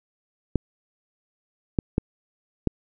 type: clicks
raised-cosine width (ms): 3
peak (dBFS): -7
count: 4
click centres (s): 0.557 / 1.788 / 1.981 / 2.673
effects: none